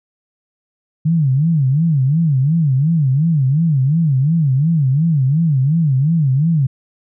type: tone with vibrato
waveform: sine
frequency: 147.8 Hz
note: D3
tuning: 11 cents sharp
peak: -11 dBFS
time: 1.05-6.67 s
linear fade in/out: 10 ms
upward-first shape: sine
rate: 2.8 Hz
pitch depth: 230 cents each way
effects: none